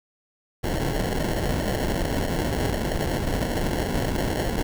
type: noise with sample-and-hold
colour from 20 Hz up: pink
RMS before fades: -25 dBFS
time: 0.63-4.63 s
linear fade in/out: 10 ms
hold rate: 1225 Hz
effects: none